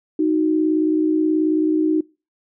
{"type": "tone pair together", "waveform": "sine", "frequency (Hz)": [311.1, 369.7], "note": ["D#4", "F#4"], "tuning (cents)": [0, -1], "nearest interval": "minor third", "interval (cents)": 299, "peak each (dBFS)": [-16, -22], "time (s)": [0.19, 2.01], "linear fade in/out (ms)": 5, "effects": ["noise-tail reverb RT60 0.3 s tail -24 dB re dry"]}